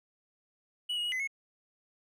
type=tone with pitch steps; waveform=triangle; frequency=2940 / 2882 / 2907 / 2031 / 2184 Hz; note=F#7 / F#7 / F#7 / B6 / C#7; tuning=-12 / -46 / -31 / +48 / -26 cents; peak=-29 dBFS; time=0.89-1.275 s; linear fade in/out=10 ms; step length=77 ms; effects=none